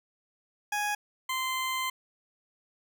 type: tone pair in turn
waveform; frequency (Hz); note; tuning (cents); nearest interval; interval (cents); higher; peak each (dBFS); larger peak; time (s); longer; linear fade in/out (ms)
20% pulse; 830.6 / 1038.7; G#5 / C6; 0 / -13; major third; 387; second; -23 / -24; first; 0.72-0.95 / 1.29-1.9; second; 5
effects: none